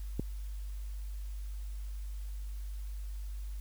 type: click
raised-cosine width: 3 ms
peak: -19 dBFS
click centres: 0.196 s
effects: added 50 Hz sine -37 dBFS peak until 3.6 s + white hiss -60 dBFS RMS until 3.6 s